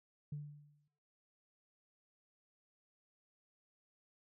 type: tone with exponential decay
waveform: sine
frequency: 146.83 Hz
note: D3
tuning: in tune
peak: -37 dBFS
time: 0.32-0.88 s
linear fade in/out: 5 ms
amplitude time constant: 120 ms
effects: noise-tail reverb RT60 0.9 s tail -23 dB re dry + tanh soft clip ceiling -35 dBFS